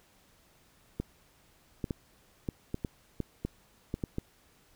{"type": "clicks", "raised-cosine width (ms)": 3, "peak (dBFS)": -19, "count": 11, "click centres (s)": [1, 1.842, 1.908, 2.488, 2.744, 2.848, 3.203, 3.45, 3.941, 4.038, 4.184], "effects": ["pink hiss -64 dBFS RMS until 4.75 s"]}